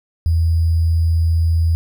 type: tone with sample-and-hold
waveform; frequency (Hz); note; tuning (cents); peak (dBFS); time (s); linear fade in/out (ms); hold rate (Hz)
sine; 82.41; E2; 0; -12; 0.26-1.75; 0; 4900
effects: none